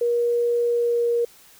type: tone with pitch glide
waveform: sine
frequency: 475.7 to 472.4 Hz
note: A#4 to A#4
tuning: +35 to +23 cents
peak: -18 dBFS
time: 0.01-1.25 s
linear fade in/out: 5 ms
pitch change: -12 cents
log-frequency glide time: 0.65-1.09 s
effects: white hiss -51 dBFS RMS until 1.59 s